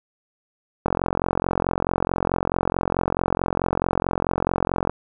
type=click train; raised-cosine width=1 ms; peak=-6 dBFS; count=181; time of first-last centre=0.86-4.896 s; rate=44.6 Hz; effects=none